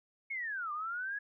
sine linear two-way sweep, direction down then up, 2217 to 1174.7 to 1689 Hz, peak -35 dBFS, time 0.3-1.19 s, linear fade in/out 10 ms, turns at 0.72 s, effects none

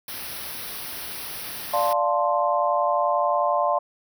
white band-stop noise, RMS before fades -34 dBFS, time 0.08-1.93 s, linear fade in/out 2 ms, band 5800 to 9200 Hz, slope 96 dB/octave
sine chord, D minor seventh, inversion none, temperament equal, 587.3 / 698.5 / 880 / 1046.5 Hz, D5 / F5 / A5 / C6, 0 / 0 / 0 / 0 cents, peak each -24 / -24 / -27 / -24 dBFS, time 1.73-3.79 s, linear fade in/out 10 ms
effects none

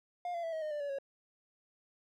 triangle tone with pitch steps, 708 / 683.1 / 659.1 / 635.9 / 613.5 / 591.9 / 571.1 / 551 Hz, F5 / F5 / E5 / D#5 / D#5 / D5 / D5 / C#5, +23 / -38 / 0 / +38 / -25 / +13 / -49 / -11 cents, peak -33 dBFS, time 0.25-0.986 s, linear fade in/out 2 ms, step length 92 ms, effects none

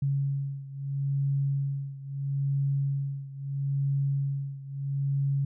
sine beating tone pair, 138.59 / 139.35 Hz, C#3 / C#3, 0 / +9 cents, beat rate 0.76 Hz, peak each -28 / -31 dBFS, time 0.02-5.45 s, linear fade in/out 5 ms, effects none

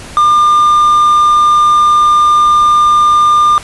triangle tone, 1200 Hz, D6, 37 cents sharp, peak -3 dBFS, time 0.17-3.58 s, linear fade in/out 0 ms, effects pink hiss -30 dBFS RMS until 3.63 s + resampled to 24000 Hz

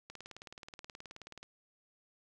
click train, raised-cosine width 0.2 ms, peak -30 dBFS, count 26, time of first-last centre 0.1-1.43 s, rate 18.8 Hz, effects none

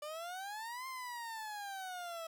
30% pulse exponential two-way sweep, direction up then down, 587.3 to 1057 to 648 Hz, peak -39 dBFS, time 0.02-2.27 s, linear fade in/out 5 ms, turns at 0.87 s, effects none

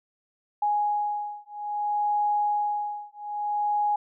sine beating tone pair, 830.6 / 831.2 Hz, G#5 / G#5, 0 / +1 cents, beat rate 0.6 Hz, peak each -27 dBFS, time 0.62-3.96 s, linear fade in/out 5 ms, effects none

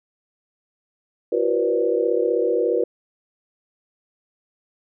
sine tone cluster, 342.6 / 377.7 / 480.7 / 517 / 585 Hz, F4 / F#4 / B4 / C5 / D5, -33 / +36 / -47 / -21 / -7 cents, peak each -25 / -24 / -20 / -28 / -29 dBFS, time 1.32-2.84 s, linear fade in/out 5 ms, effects none

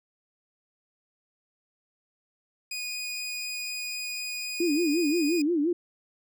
20% pulse tone, 2474 Hz, D#7, 10 cents flat, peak -27 dBFS, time 2.71-5.42 s, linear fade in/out 5 ms
sine tone with vibrato, 318.2 Hz, D#4, 39 cents sharp, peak -22 dBFS, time 4.6-5.73 s, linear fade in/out 5 ms, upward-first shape sine, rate 5.7 Hz, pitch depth 190 cents each way
effects none

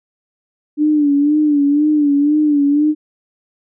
sine tone with vibrato, 293.7 Hz, D4, in tune, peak -10 dBFS, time 0.77-2.95 s, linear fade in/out 50 ms, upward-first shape sine, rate 2 Hz, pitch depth 65 cents each way, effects none

